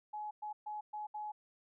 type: tone bursts at uneven times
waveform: sine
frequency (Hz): 845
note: G#5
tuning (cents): +30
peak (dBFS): -39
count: 5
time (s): 0.13-0.31 / 0.42-0.53 / 0.66-0.81 / 0.93-1.07 / 1.14-1.32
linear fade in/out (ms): 10
effects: none